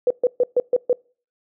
sine tone bursts, 493.9 Hz, B4, in tune, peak -13 dBFS, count 6, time 0.07-0.93 s, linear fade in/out 2 ms, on 35 ms, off 130 ms, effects noise-tail reverb RT60 0.4 s tail -26 dB re dry

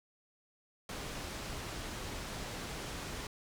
pink low-pass noise, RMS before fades -42 dBFS, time 0.89-3.27 s, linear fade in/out 2 ms, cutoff 8200 Hz, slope 12 dB/octave, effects none

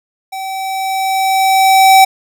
square tone with level ramp, 768 Hz, G5, 36 cents flat, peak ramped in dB -22 to -3 dBFS, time 0.32-2.05 s, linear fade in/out 10 ms, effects none

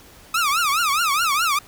sawtooth tone with vibrato, 1251 Hz, D#6, 9 cents sharp, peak -14 dBFS, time 0.34-1.59 s, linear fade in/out 5 ms, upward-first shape triangle, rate 4.8 Hz, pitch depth 250 cents each way, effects pink hiss -47 dBFS RMS until 1.67 s

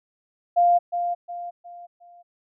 sine tone with echo, 699 Hz, F5, 1 cent sharp, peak -14 dBFS, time 0.56-0.79 s, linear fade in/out 20 ms, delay 360 ms, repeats 4, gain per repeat -8 dB, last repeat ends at 2.23 s, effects none

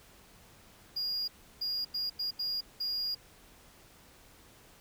triangle tone bursts at uneven times, 4845 Hz, D#8, 47 cents flat, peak -30 dBFS, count 6, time 0.96-1.28 / 1.61-1.85 / 1.94-2.1 / 2.19-2.31 / 2.39-2.61 / 2.8-3.15 s, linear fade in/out 10 ms, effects pink hiss -58 dBFS RMS until 4.8 s

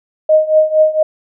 sine tone with tremolo, 622.3 Hz, D#5, in tune, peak -4 dBFS, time 0.29-1.03 s, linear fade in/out 5 ms, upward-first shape triangle, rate 4.3 Hz, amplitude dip 90%, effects none

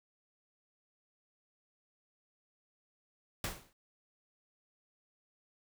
pink noise with exponential decay, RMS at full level -34 dBFS, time 3.44-3.73 s, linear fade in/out 2 ms, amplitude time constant 62 ms, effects none

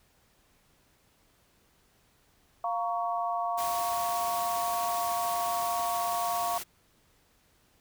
sine chord, Bb minor, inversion second, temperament just, 699.2 / 932.3 / 1118.8 Hz, F5 / Bb5 / Db6, +2 / 0 / +16 cents, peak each -30 / -35 / -33 dBFS, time 2.64-6.58 s, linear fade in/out 2 ms
white noise, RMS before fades -38 dBFS, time 3.57-6.64 s, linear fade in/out 20 ms
effects pink hiss -66 dBFS RMS until 7.8 s

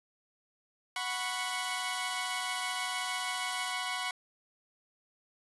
15% pulse chord, F# suspended fourth, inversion none, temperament equal with one note detuned, 737 / 987.8 / 1108.7 Hz, F#5 / B5 / C#6, -7 / 0 / 0 cents, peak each -31 dBFS, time 0.96-4.11 s, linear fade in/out 2 ms
blue noise, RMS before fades -41 dBFS, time 1.1-3.72 s, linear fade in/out 2 ms
effects resampled to 24000 Hz

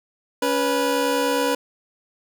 25% pulse tone pair together, 280 / 490.5 Hz, C#4 / B4, +18 / -12 cents, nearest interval minor seventh, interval 970 cents, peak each -20 / -17 dBFS, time 0.42-1.55 s, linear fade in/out 5 ms, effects none

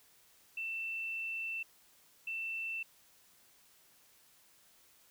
sine tone bursts at uneven times, 2675 Hz, E7, 25 cents sharp, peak -36 dBFS, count 2, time 0.57-1.63 / 2.27-2.83 s, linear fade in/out 5 ms, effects white hiss -65 dBFS RMS until 5.1 s

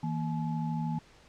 sine tone cluster, 160.7 / 233.5 / 855 Hz, E3 / A#3 / A5, -44 / +3 / -50 cents, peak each -31 / -35 / -39 dBFS, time 0.03-0.99 s, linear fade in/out 5 ms, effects pink hiss -58 dBFS RMS until 1.28 s + low-pass 6000 Hz 12 dB/octave

